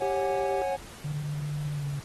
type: chord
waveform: triangle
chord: C# suspended fourth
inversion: none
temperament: equal with one note detuned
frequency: 547.4 / 740 / 830.6 Hz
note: C#5 / F#5 / G#5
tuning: -22 / 0 / 0 cents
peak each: -27 / -30 / -32 dBFS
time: 0-0.77 s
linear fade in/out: 20 ms
type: tone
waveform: triangle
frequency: 392 Hz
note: G4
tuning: in tune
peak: -28 dBFS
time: 0.02-0.62 s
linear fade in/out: 0 ms
type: tone with pitch glide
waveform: sine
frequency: 147.4 to 142.54 Hz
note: D3 to C#3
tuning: +7 to +49 cents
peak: -29 dBFS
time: 1.04-2 s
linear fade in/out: 10 ms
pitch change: -58 cents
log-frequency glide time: 1.73-1.83 s
effects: pink hiss -47 dBFS RMS until 2.04 s + AAC 32 kbps